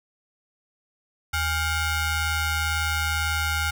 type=ring-modulated tone; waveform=sawtooth; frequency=740 Hz; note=F#5; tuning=in tune; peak=-16 dBFS; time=1.33-3.71 s; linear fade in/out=10 ms; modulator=661 Hz; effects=none